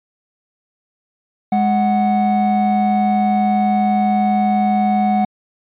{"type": "tone pair together", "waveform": "triangle", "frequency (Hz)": [207.7, 740], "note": ["G#3", "F#5"], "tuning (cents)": [0, 0], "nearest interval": "octave + minor seventh", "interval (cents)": 2200, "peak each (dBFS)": -13, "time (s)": [1.52, 5.25], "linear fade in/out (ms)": 5, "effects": ["tanh soft clip ceiling -5 dBFS", "resampled to 8000 Hz"]}